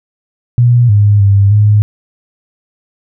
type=tone with pitch steps; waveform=sine; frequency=121 / 103.1 / 99.6 / 104.8 Hz; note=B2 / G#2 / G2 / G#2; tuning=-35 / -12 / +28 / +16 cents; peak=-4 dBFS; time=0.58-1.82 s; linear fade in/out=0 ms; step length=310 ms; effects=none